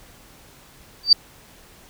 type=tone with exponential growth; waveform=sine; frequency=4637 Hz; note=D8; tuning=23 cents flat; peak=-4 dBFS; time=1.03-1.13 s; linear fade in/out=5 ms; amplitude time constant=20 ms; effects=pink hiss -49 dBFS RMS until 1.89 s